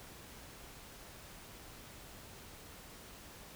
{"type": "silence", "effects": ["pink hiss -53 dBFS RMS until 3.55 s"]}